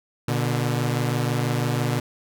sawtooth tone pair together, 120.77 / 146.8 Hz, B2 / D3, -38 / 0 cents, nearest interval minor third, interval 338 cents, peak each -19 / -22 dBFS, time 0.28-2 s, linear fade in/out 5 ms, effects none

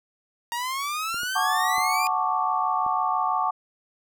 sawtooth exponential sweep, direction up, 932.3 to 2437 Hz, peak -23 dBFS, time 0.52-2.07 s, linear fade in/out 0 ms
clicks, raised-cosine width 2 ms, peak -30 dBFS, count 4, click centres 1.144 / 1.233 / 1.782 / 2.864 s
sine chord, D major seventh, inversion first, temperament equal, 740 / 880 / 1108.7 / 1174.7 Hz, F#5 / A5 / C#6 / D6, 0 / 0 / 0 / 0 cents, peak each -27 dBFS, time 1.35-3.51 s, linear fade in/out 10 ms
effects none

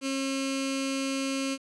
15% pulse tone with notch filter, 270 Hz, C#4, 45 cents flat, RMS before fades -30 dBFS, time 0.01-1.58 s, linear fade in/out 50 ms, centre 820 Hz, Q 0.56, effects resampled to 22050 Hz + 10-bit

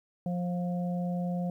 harmonic tone, 177 Hz, F3, 23 cents sharp, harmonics 1 / 3 / 4, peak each -29 / -39 / -41 dBFS, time 0.26-1.5 s, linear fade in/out 2 ms, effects 11-bit

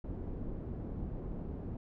pink low-pass noise, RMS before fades -40 dBFS, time 0.04-1.77 s, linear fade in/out 5 ms, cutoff 370 Hz, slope 12 dB/octave, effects none

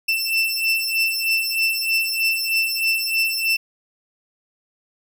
30% pulse beating tone pair, 2669 / 2672.2 Hz, E7 / E7, +21 / +23 cents, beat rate 3.2 Hz, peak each -19 dBFS, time 0.08-3.57 s, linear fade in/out 10 ms, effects none

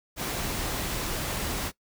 pink noise, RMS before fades -31 dBFS, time 0.16-1.72 s, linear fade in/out 50 ms, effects noise-tail reverb RT60 0.1 s tail -19 dB re dry

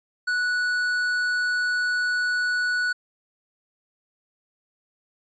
sine tone with tanh clipping, 1475 Hz, F#6, 6 cents flat, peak -23 dBFS, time 0.27-2.93 s, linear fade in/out 10 ms, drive 10 dB, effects resampled to 16000 Hz

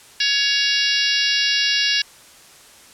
harmonic tone, 560 Hz, C#5, 18 cents sharp, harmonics 3 / 4 / 5 / 6 / 7 / 8 / 9 / 10, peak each -24 / -28 / -22 / -27 / -24 / -26 / -23 / -27 dBFS, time 0.2-2.02 s, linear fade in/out 5 ms, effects white hiss -46 dBFS RMS until 2.93 s + low-pass 10000 Hz 12 dB/octave

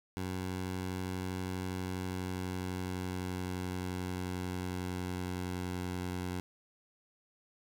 15% pulse tone with pitch glide, 92.4 to 90.34 Hz, F#2 to F#2, -2 to -41 cents, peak -29 dBFS, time 0.17-6.4 s, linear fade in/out 0 ms, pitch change -39 cents, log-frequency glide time 1.64-5.98 s, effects none

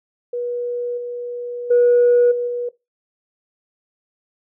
sine tone with level steps, 484.5 Hz, B4, 33 cents flat, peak -21 / -25 / -9 / -19 / -21 dBFS, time 0.33-2.69 s, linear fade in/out 5 ms, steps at 0.97 / 1.7 / 2.31 / 2.47 s, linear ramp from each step 10 ms, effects noise-tail reverb RT60 0.2 s tail -18 dB re dry + tanh soft clip ceiling -7 dBFS

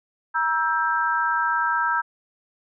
sine chord, E diminished, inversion second, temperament just, 949.3 / 1318.5 / 1582.2 Hz, Bb5 / E6 / G6, +31 / 0 / +16 cents, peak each -24 dBFS, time 0.34-2.02 s, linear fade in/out 20 ms, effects none

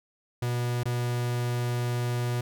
45% pulse tone with dropouts, 121.4 Hz, B2, 29 cents flat, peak -26 dBFS, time 0.42-2.41 s, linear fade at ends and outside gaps 5 ms, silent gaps 0.834-0.855 s, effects none

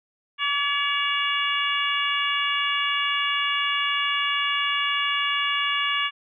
harmonic tone with a mistuned harmonic, 567 Hz, C#5, 39 cents sharp, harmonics 2 / 3 / 4 / 5 / 6, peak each -27 / -29 / -28 / -26 / -32 dBFS, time 0.38-6.11 s, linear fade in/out 50 ms, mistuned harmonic 2, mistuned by +21 cents, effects none

